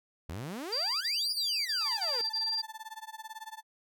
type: exponential two-way sweep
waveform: sawtooth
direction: up then down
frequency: 73.42 to 5220 to 442.6 Hz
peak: -33 dBFS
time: 0.29-2.21 s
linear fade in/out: 0 ms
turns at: 1.31 s
type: tone bursts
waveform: sine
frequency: 4724 Hz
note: D8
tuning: 9 cents sharp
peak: -29 dBFS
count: 6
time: 0.72-2.62 s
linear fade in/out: 10 ms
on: 290 ms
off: 32 ms
type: tone with tremolo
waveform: 35% pulse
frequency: 880 Hz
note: A5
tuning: in tune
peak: -37 dBFS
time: 1.8-3.63 s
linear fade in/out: 50 ms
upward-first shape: sine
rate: 18 Hz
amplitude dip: 95%
effects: none